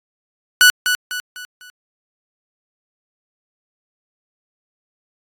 sawtooth tone with echo, 1480 Hz, F#6, in tune, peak -3 dBFS, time 0.61-0.7 s, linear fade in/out 0 ms, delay 250 ms, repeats 4, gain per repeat -8 dB, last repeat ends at 1.7 s, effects AAC 64 kbps

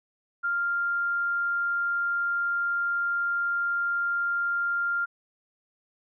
sine tone, 1396 Hz, F6, 1 cent flat, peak -24 dBFS, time 0.43-5.06 s, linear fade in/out 20 ms, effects none

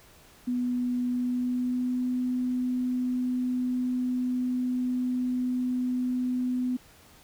sine tone with pitch glide, 246.9 to 250.9 Hz, B3 to B3, 0 to +28 cents, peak -25 dBFS, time 0.47-6.77 s, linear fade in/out 10 ms, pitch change +28 cents, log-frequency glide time 1.08-2.05 s, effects pink hiss -55 dBFS RMS until 7.23 s

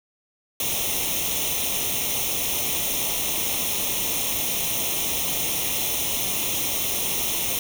white noise with comb filter, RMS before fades -25 dBFS, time 0.6-7.59 s, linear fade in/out 2 ms, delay 0.32 ms, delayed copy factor +0.8, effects none

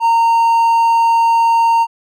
triangle tone, 921 Hz, A#5, 21 cents flat, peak -7 dBFS, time 0-1.87 s, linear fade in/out 50 ms, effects none

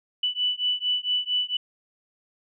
sine beating tone pair, 2972 / 2976.4 Hz, F#7 / F#7, +7 / +10 cents, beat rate 4.4 Hz, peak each -26 dBFS, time 0.23-1.57 s, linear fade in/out 5 ms, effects none

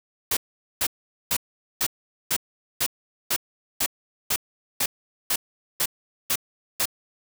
white noise bursts, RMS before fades -23 dBFS, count 14, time 0.31-6.856 s, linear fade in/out 5 ms, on 59 ms, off 440 ms, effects none

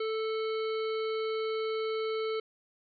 harmonic tone, 440 Hz, A4, in tune, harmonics 1 / 3 / 5 / 7 / 9 / 10, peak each -30 / -40 / -44 / -47 / -49 / -50 dBFS, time 0-2.4 s, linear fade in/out 5 ms, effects none

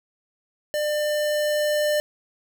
square tone with level ramp, 598 Hz, D5, 31 cents sharp, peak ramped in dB -23 to -20 dBFS, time 0.74-2 s, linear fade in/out 0 ms, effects none

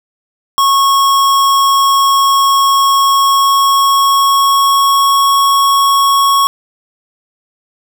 square tone with pitch glide, 1098 to 1105.6 Hz, C#6 to C#6, -17 to -5 cents, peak -8 dBFS, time 0.58-6.47 s, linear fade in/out 0 ms, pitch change +12 cents, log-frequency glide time 2.92-5.24 s, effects none

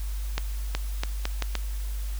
accelerating click train, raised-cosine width 0.2 ms, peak -10 dBFS, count 6, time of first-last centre 0.38-1.553 s, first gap 370 ms, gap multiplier 0.77, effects added 50 Hz sine -28 dBFS peak until 2.19 s + white hiss -46 dBFS RMS until 2.19 s

